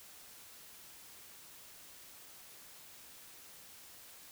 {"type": "silence", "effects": ["white hiss -55 dBFS RMS until 4.31 s"]}